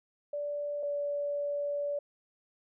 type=tone pair in turn; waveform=sine; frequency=582 / 576.6 Hz; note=D5 / D5; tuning=-16 / -32 cents; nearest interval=unison; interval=16 cents; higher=first; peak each=-32 / -30 dBFS; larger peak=second; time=0.33-0.83 / 0.83-1.99 s; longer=second; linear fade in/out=5 ms; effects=none